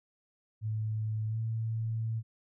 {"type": "tone with pitch glide", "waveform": "sine", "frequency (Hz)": [108.8, 112.31], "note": ["A2", "A2"], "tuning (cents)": [-19, 36], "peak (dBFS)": -30, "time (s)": [0.61, 2.23], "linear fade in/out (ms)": 50, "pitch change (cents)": 55, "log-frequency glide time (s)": [1.28, 1.38], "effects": []}